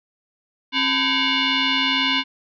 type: tone with frequency modulation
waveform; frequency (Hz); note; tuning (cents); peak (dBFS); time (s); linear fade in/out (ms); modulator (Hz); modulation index
sine; 370; F#4; 0; -17; 0.72-2.24; 50; 638; 5.6
effects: none